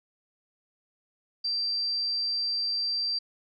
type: tone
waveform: sine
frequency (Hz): 4699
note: D8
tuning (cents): 0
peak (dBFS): -26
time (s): 1.44-3.19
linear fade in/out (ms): 10
effects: none